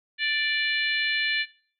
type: harmonic tone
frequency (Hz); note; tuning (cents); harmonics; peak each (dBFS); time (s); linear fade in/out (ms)
587.3; D5; 0; 3 / 4 / 5 / 6 / 7; -27 / -29 / -31 / -33 / -34; 0.18-1.46; 50
effects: noise-tail reverb RT60 0.5 s tail -19 dB re dry